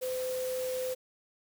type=tone in noise; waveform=sine; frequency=511 Hz; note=C5; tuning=41 cents flat; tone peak=-31 dBFS; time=0.01-0.95 s; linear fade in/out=20 ms; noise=white; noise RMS=-43 dBFS; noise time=0.01-0.95 s; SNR=+9 dB; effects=none